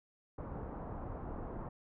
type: low-pass noise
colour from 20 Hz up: pink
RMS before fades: -43 dBFS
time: 0.38-1.69 s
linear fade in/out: 5 ms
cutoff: 1100 Hz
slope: 24 dB/octave
effects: none